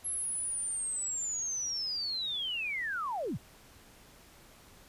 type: linear sweep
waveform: sine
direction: down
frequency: 11175 to 65.41 Hz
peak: -32 dBFS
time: 0.04-3.38 s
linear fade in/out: 20 ms
effects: pink hiss -57 dBFS RMS until 4.88 s + resampled to 32000 Hz